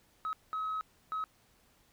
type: tone bursts at uneven times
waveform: sine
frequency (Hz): 1279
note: D#6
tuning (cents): +47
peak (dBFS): -31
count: 3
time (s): 0.25-0.33 / 0.53-0.81 / 1.12-1.24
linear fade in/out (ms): 0
effects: tanh soft clip ceiling -30 dBFS + pink hiss -67 dBFS RMS until 1.92 s